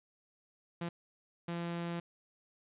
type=tone bursts at uneven times; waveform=sawtooth; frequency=170.9 Hz; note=F3; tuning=37 cents flat; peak=-32 dBFS; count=2; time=0.81-0.89 / 1.48-2 s; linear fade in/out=5 ms; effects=resampled to 8000 Hz + 11-bit